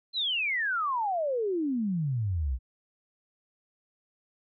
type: exponential sweep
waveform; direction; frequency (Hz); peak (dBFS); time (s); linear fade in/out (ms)
sine; down; 4186 to 58.1; -26; 0.13-2.59; 50
effects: none